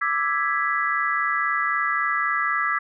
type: chord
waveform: sine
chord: E dominant seventh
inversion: third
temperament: equal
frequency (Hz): 1174.7 / 1318.5 / 1661.2 / 1975.5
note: D6 / E6 / G#6 / B6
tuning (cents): 0 / 0 / 0 / 0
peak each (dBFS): -26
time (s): 0.01-2.79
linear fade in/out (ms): 10
effects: none